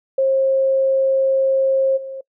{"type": "tone with level steps", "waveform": "sine", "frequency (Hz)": 535, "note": "C5", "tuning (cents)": 38, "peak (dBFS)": [-13, -27], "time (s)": [0.18, 2.21], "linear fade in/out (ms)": 5, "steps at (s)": 1.96, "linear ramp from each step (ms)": 20, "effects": ["noise-tail reverb RT60 0.1 s tail -24 dB re dry"]}